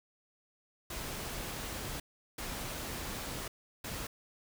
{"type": "noise bursts at uneven times", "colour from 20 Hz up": "pink", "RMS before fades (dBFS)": -40, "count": 3, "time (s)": [[0.9, 2], [2.38, 3.48], [3.84, 4.07]], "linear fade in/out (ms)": 5, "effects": []}